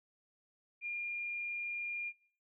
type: tone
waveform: sine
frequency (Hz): 2409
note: D7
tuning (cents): +43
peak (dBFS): -36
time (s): 0.81-2.13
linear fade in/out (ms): 50
effects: noise-tail reverb RT60 0.5 s tail -21 dB re dry